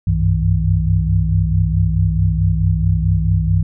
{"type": "tone cluster", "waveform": "sine", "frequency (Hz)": [63.1, 94.2, 98.8, 160.1], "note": ["B1", "F#2", "G2", "D#3"], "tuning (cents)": [38, 32, 14, 50], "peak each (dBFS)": -18, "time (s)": [0.07, 3.63], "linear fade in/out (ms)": 5, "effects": []}